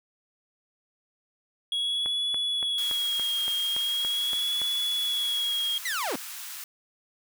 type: tone with vibrato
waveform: triangle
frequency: 3322 Hz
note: G#7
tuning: in tune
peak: -24 dBFS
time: 1.72-5.78 s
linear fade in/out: 2 ms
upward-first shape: sine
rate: 0.41 Hz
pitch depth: 42 cents each way
type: click train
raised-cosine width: 0.5 ms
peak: -23 dBFS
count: 10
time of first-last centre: 2.06-4.617 s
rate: 3.52 Hz
type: high-pass noise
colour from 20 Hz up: white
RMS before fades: -39 dBFS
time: 2.78-6.64 s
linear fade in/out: 2 ms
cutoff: 990 Hz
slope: 24 dB/octave
type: linear sweep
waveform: sawtooth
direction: down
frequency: 2087 to 193.6 Hz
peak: -24 dBFS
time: 5.85-6.16 s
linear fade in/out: 5 ms
effects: none